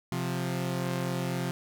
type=tone pair together; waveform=sawtooth; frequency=131.9 / 176.07 Hz; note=C3 / F3; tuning=+14 / +14 cents; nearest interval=perfect fourth; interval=500 cents; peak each=-28 dBFS; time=0.12-1.51 s; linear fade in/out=0 ms; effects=none